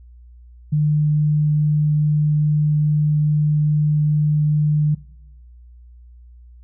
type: tone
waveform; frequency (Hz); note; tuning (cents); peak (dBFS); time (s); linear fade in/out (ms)
sine; 150.4; D3; +42; -14; 0.72-4.95; 10
effects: noise-tail reverb RT60 0.8 s tail -20 dB re dry + added 60 Hz sine -41 dBFS peak until 6.63 s